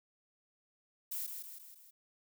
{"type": "noise with echo", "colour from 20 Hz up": "violet", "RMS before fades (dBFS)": -39, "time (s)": [1.11, 1.27], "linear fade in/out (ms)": 10, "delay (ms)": 160, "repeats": 4, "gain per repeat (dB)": -5, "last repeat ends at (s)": 1.91, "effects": []}